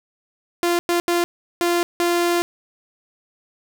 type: tone bursts at uneven times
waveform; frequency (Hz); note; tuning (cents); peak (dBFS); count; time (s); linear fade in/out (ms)
sawtooth; 346.5; F4; -14; -13; 5; 0.63-0.79 / 0.89-1 / 1.08-1.24 / 1.61-1.83 / 2-2.42; 0
effects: none